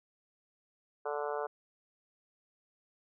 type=harmonic tone; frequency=146.6 Hz; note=D3; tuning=3 cents flat; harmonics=3 / 4 / 5 / 6 / 7 / 8 / 9 / 10; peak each=-37 / -39 / -41 / -43 / -44 / -45 / -46 / -47 dBFS; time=1.05-1.47 s; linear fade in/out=10 ms; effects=none